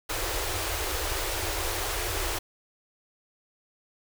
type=band-stop noise; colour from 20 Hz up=pink; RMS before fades=-30 dBFS; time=0.09-2.39 s; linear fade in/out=10 ms; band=110 to 310 Hz; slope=96 dB/octave; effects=none